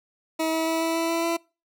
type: tone with pitch steps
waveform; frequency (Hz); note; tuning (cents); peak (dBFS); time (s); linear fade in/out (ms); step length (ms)
20% pulse; 320.6 / 323 / 325.5 / 327.9 / 330.4 / 332.9 / 335.4; E4 / E4 / E4 / E4 / E4 / E4 / E4; -48 / -35 / -22 / -9 / +4 / +17 / +30; -18; 0.39-1.37; 10; 140
effects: noise-tail reverb RT60 0.3 s tail -25 dB re dry